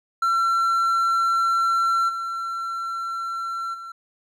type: tone with level steps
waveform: triangle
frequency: 1354 Hz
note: E6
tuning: 46 cents sharp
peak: -16 / -24 / -32 dBFS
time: 0.22-3.92 s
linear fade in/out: 5 ms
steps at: 2.08 / 3.73 s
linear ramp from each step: 20 ms
effects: none